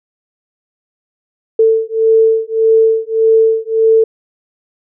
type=beating tone pair; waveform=sine; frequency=445.2 / 446.9 Hz; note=A4 / A4; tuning=+20 / +27 cents; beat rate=1.7 Hz; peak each=-11 dBFS; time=1.59-4.04 s; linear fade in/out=5 ms; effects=none